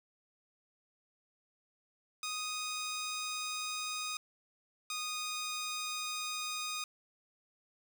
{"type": "tone pair in turn", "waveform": "10% pulse", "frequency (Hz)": [1244.5, 1238.2], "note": ["D#6", "D#6"], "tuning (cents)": [0, -9], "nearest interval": "unison", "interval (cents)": 9, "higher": "first", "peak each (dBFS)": -28, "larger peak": "neither", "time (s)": [[2.23, 4.17], [4.9, 6.84]], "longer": "neither", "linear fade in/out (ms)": 2, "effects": []}